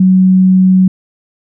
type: tone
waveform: sine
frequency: 186.6 Hz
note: F#3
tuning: 15 cents sharp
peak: -4 dBFS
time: 0-0.88 s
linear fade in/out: 5 ms
effects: none